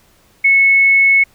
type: tone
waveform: sine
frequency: 2198 Hz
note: C#7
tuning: 15 cents flat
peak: -7 dBFS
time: 0.44-1.24 s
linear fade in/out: 10 ms
effects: pink hiss -52 dBFS RMS until 1.34 s